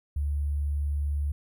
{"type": "tone with sample-and-hold", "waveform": "sine", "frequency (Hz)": 72.3, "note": "D2", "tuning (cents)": -27, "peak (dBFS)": -25, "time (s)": [0.16, 1.32], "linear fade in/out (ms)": 5, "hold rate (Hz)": 11025, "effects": []}